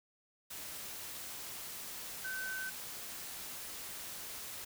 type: tone in noise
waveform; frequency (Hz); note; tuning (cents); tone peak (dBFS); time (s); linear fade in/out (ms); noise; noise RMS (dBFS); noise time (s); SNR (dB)
sine; 1529; G6; -44; -38; 2.24-2.7; 10; white; -45; 0.5-4.65; +4
effects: none